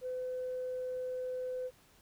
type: tone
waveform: sine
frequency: 507 Hz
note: B4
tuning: 45 cents sharp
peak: -34 dBFS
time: 0.01-1.71 s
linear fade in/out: 50 ms
effects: tanh soft clip ceiling -31 dBFS + pink hiss -64 dBFS RMS until 2.01 s